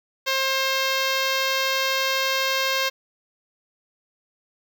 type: tone with notch filter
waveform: 5% pulse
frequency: 532 Hz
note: C5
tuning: 29 cents sharp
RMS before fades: -23 dBFS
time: 0.26-2.9 s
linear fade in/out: 20 ms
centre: 9200 Hz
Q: 0.56
effects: none